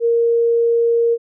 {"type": "tone", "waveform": "sine", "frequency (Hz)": 466.2, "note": "A#4", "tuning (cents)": 0, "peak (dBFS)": -12, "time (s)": [0, 1.18], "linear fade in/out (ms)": 50, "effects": []}